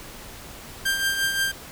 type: tone with tremolo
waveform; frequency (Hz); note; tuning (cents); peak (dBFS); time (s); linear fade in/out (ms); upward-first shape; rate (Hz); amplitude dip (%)
sawtooth; 1585; G6; +19; -16; 0.85-1.52; 10; triangle; 5.7; 55
effects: pink hiss -41 dBFS RMS until 1.71 s